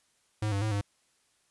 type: tone with pitch steps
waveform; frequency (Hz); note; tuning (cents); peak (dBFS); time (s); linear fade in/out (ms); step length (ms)
square; 106.9 / 99.4 / 108.5 / 101.5; A2 / G2 / A2 / G#2; -49 / +25 / -24 / -39; -28; 0.42-0.812; 5; 98
effects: white hiss -70 dBFS RMS until 1.5 s + resampled to 24000 Hz